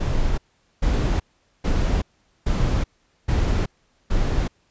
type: noise bursts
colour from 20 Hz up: brown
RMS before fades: -20 dBFS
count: 6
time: 0-4.48 s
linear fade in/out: 10 ms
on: 380 ms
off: 440 ms
effects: pink hiss -64 dBFS RMS until 4.7 s + resampled to 16000 Hz